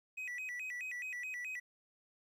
triangle tone with vibrato, 2222 Hz, C#7, 4 cents sharp, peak -38 dBFS, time 0.17-1.6 s, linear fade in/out 10 ms, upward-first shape square, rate 4.7 Hz, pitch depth 220 cents each way, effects 12-bit

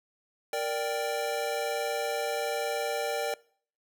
square chord, G minor, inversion first, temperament equal, 466.2 / 587.3 / 784 Hz, Bb4 / D5 / G5, 0 / 0 / 0 cents, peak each -34 / -33 / -35 dBFS, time 0.53-3.34 s, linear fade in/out 2 ms, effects noise-tail reverb RT60 0.5 s tail -22 dB re dry

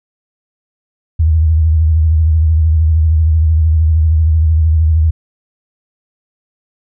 sine tone with vibrato, 79.4 Hz, D#2, 36 cents sharp, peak -7 dBFS, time 1.19-5.11 s, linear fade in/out 10 ms, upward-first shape triangle, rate 13 Hz, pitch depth 87 cents each way, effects none

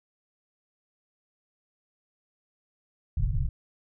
pink low-pass noise, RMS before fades -26 dBFS, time 3.17-3.49 s, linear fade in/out 5 ms, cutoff 160 Hz, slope 96 dB/octave, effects none

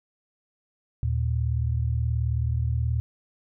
sine tone pair together, 77.78 / 116.54 Hz, D#2 / A#2, 0 / 0 cents, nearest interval perfect fifth, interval 700 cents, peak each -25 dBFS, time 1.03-3 s, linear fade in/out 0 ms, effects none

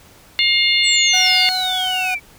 harmonic tone, 710 Hz, F5, 28 cents sharp, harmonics 3 / 4 / 5 / 6, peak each -17 / -18 / -19 / -20 dBFS, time 0.39-1.49 s, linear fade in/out 0 ms
sine exponential sweep, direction down, 8090 to 2262 Hz, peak -19 dBFS, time 0.83-2.2 s, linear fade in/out 50 ms
sawtooth tone, 742 Hz, F#5, 5 cents sharp, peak -18 dBFS, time 1.13-2.15 s, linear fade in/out 10 ms
effects pink hiss -47 dBFS RMS until 2.38 s

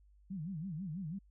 sine tone with vibrato, 172.5 Hz, F3, 21 cents flat, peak -38 dBFS, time 0.3-1.19 s, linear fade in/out 10 ms, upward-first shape sine, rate 6.1 Hz, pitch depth 250 cents each way, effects added 50 Hz sine -61 dBFS peak until 1.3 s

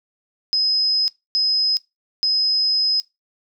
sine tone bursts at uneven times, 5070 Hz, D#8, 32 cents sharp, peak -15 dBFS, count 3, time 0.53-1.08 / 1.35-1.77 / 2.23-3 s, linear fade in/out 0 ms, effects noise-tail reverb RT60 0.2 s tail -21 dB re dry

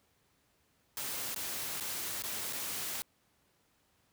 white noise with dropouts, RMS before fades -38 dBFS, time 0.97-3.02 s, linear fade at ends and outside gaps 0 ms, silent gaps 1.345-1.361 / 1.799-1.808 / 2.222-2.237 / 2.526-2.531 s, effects pink hiss -72 dBFS RMS until 4.12 s + high-pass 60 Hz 12 dB/octave

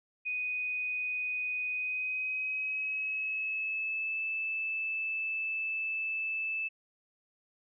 sine tone with pitch glide, 2491 to 2628 Hz, D#7 to E7, +1 to -6 cents, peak -31 dBFS, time 0.25-6.69 s, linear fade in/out 20 ms, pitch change +93 cents, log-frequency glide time 1.69-4.2 s, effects none

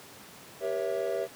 triangle chord, G diminished seventh, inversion none, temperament equal with one note detuned, 392 / 477.9 / 554.4 / 659.3 Hz, G4 / Bb4 / Db5 / Fb5, 0 / +43 / 0 / 0 cents, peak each -32 dBFS, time 0.6-1.28 s, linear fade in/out 50 ms, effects pink hiss -49 dBFS RMS until 1.35 s + high-pass 150 Hz 12 dB/octave

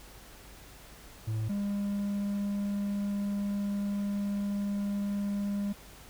triangle tone pair in turn, 110 / 202 Hz, A2 / G#3, 0 / -48 cents, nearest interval major seventh, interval 1052 cents, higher second, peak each -27 dBFS, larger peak neither, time 1.27-1.49 / 1.49-5.73 s, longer second, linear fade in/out 10 ms, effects added 50 Hz sine -55 dBFS peak until 6.09 s + pink hiss -52 dBFS RMS until 6.09 s

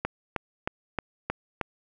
click train, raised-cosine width 0.5 ms, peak -12 dBFS, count 6, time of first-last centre 0.05-1.613 s, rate 3.2 Hz, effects none

